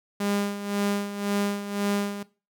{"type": "tone with tremolo", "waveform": "sawtooth", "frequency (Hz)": 202.5, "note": "G#3", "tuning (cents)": -43, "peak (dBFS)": -19, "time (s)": [0.2, 2.23], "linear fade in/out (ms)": 5, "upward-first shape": "sine", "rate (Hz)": 1.9, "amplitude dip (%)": 70, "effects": ["noise-tail reverb RT60 0.3 s tail -18 dB re dry"]}